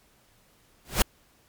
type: noise with exponential growth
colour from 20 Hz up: pink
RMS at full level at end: -17 dBFS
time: 0.85-1.02 s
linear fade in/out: 1 ms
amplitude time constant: 36 ms
effects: pink hiss -62 dBFS RMS until 1.48 s + MP3 96 kbps